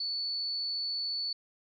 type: tone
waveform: sine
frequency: 4457 Hz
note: C#8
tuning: 9 cents sharp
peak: -31 dBFS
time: 0-1.33 s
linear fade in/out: 5 ms
effects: none